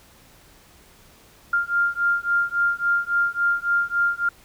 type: beating tone pair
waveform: sine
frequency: 1396.9 / 1400.5 Hz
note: F6 / F6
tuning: 0 / +4 cents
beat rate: 3.6 Hz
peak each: -22 dBFS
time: 1.53-4.29 s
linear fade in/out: 5 ms
effects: pink hiss -52 dBFS RMS until 4.44 s